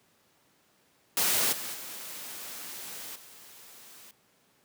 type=noise with level steps; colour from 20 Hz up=white; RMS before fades=-26 / -37 / -41 / -51 dBFS; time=1.17-4.11 s; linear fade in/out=2 ms; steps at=1.52 / 1.74 / 3.15 s; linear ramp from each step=10 ms; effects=pink hiss -66 dBFS RMS until 4.64 s + high-pass 150 Hz 12 dB/octave